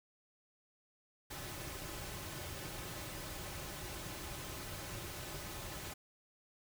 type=noise with comb filter; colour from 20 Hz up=pink; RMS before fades=-45 dBFS; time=1.3-5.94 s; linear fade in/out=10 ms; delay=4.3 ms; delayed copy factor=-0.5; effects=none